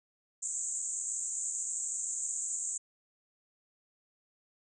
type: band-pass noise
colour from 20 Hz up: pink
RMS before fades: -36 dBFS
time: 0.42-2.78 s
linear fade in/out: 10 ms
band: 6800 to 8100 Hz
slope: 96 dB/octave
effects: none